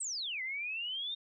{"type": "exponential two-way sweep", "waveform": "sine", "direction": "down then up", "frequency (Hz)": [8540, 2002, 3700], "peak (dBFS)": -35, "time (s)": [0, 1.15], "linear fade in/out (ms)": 10, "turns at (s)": 0.42, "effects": []}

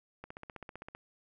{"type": "click train", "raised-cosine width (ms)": 0.5, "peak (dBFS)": -29, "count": 12, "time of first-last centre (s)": [0.24, 0.95], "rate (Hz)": 15.5, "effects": []}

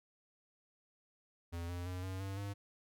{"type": "tone with pitch steps", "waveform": "square", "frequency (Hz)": [85.1, 88, 91, 94.1, 97.3, 100.62], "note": ["F2", "F2", "F#2", "F#2", "G2", "G2"], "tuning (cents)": [-44, 14, -28, 30, -12, 46], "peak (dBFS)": -40, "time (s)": [1.52, 2.54], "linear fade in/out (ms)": 20, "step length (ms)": 170, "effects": []}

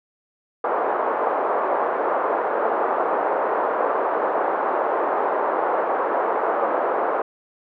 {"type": "band-pass noise", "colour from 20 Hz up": "pink", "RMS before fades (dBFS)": -22, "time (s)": [0.64, 7.22], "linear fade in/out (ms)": 5, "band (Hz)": [430, 1200], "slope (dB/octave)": 24, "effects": []}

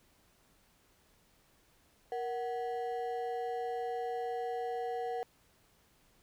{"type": "ring-modulated tone", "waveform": "triangle", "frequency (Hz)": 607, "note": "D#5", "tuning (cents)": -43, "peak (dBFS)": -29, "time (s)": [2.12, 5.23], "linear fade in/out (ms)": 0, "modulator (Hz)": 137, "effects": ["pink hiss -68 dBFS RMS until 6.22 s"]}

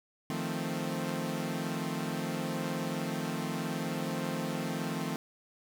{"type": "chord", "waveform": "sawtooth", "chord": "F dominant seventh", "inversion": "third", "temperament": "equal", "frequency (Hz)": [155.56, 174.61, 220, 261.6], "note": ["Eb3", "F3", "A3", "C4"], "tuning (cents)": [0, 0, 0, 0], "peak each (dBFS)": -34, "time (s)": [0.3, 5.16], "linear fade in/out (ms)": 0, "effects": []}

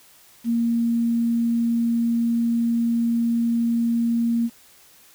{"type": "tone with quantisation", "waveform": "sine", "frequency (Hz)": 233, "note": "A#3", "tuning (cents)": -1, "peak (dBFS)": -18, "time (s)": [0.44, 4.5], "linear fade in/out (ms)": 50, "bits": 8, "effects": ["white hiss -52 dBFS RMS until 5.14 s"]}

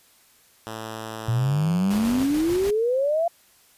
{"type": "tone with pitch glide", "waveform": "5% pulse", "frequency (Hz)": [110.7, 96.37], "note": ["A2", "G2"], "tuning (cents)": [11, -29], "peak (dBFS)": -21, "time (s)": [0.67, 2.23], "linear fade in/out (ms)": 0, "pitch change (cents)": -240, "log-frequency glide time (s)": [1.31, 1.71]}
{"type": "exponential sweep", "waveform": "sine", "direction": "up", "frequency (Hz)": [113.3, 696], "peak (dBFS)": -19, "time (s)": [1.28, 3.28], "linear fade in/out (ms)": 5}
{"type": "noise with tremolo", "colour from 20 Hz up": "pink", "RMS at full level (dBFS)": -34, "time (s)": [1.9, 2.71], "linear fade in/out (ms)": 10, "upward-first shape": "square", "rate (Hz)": 6.8, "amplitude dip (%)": 25}
{"effects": ["white hiss -57 dBFS RMS until 3.77 s", "resampled to 32000 Hz"]}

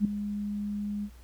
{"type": "tone with ADSR envelope", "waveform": "sine", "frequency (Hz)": 205.9, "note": "G#3", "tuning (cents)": -15, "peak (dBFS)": -18, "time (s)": [0, 1.1], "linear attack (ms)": 49, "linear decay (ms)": 4, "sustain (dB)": -12, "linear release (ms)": 64, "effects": ["added 60 Hz sine -48 dBFS peak until 1.23 s", "pink hiss -60 dBFS RMS until 1.23 s"]}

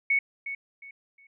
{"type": "tone with echo", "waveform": "sine", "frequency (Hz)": 2217, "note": "C#7", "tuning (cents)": 0, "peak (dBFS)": -20, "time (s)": [0.1, 0.19], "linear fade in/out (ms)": 5, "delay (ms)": 360, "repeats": 3, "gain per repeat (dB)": -11, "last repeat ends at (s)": 1.27, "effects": []}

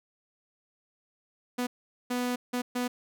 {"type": "tone bursts at uneven times", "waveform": "sawtooth", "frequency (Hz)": 246.9, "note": "B3", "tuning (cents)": 0, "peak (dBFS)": -24, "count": 4, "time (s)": [[1.58, 1.67], [2.1, 2.36], [2.53, 2.62], [2.75, 2.88]], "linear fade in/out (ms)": 10, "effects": []}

